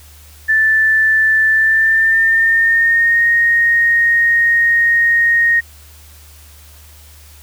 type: tone with pitch glide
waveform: sine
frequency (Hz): 1760 to 1862.5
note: A6 to A#6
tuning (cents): 0 to -2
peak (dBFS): -9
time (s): 0.48-5.61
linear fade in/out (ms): 20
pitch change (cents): +98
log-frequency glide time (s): 1.5-3.26
effects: added 75 Hz sine -40 dBFS peak until 7.42 s + white hiss -44 dBFS RMS until 7.42 s